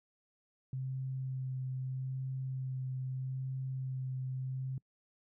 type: tone with vibrato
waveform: sine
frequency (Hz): 130.81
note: C3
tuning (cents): 0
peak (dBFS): -35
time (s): 0.73-4.78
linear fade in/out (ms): 2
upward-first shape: sine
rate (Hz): 0.79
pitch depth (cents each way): 13
effects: noise-tail reverb RT60 0.1 s tail -25 dB re dry